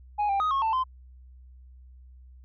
sine tone with pitch steps, 831 / 792 / 1252 / 1089 / 889 / 1033 Hz, G#5 / G5 / D#6 / C#6 / A5 / C6, +1 / +18 / +10 / -31 / +18 / -22 cents, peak -20 dBFS, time 0.18-0.84 s, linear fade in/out 20 ms, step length 110 ms, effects tanh soft clip ceiling -22 dBFS + added 63 Hz sine -47 dBFS peak until 2.44 s

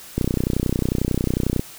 click train, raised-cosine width 3 ms, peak -7 dBFS, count 45, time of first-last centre 0.18-1.595 s, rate 31.1 Hz, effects white hiss -41 dBFS RMS until 1.78 s

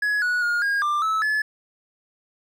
triangle tone with pitch steps, 1682 / 1465 / 1426 / 1628 / 1188 / 1303 / 1720 Hz, G#6 / F#6 / F6 / G#6 / D6 / E6 / A6, +22 / -18 / +36 / -35 / +20 / -20 / -40 cents, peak -18 dBFS, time 0.02-1.42 s, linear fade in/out 5 ms, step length 200 ms, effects none

